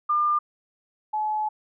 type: tone pair in turn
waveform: sine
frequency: 1201 / 855.6 Hz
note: D6 / A5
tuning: +38 / -49 cents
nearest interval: tritone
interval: 587 cents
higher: first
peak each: -19 / -23 dBFS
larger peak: first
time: 0.09-0.39 / 1.13-1.49 s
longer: second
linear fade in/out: 10 ms
effects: none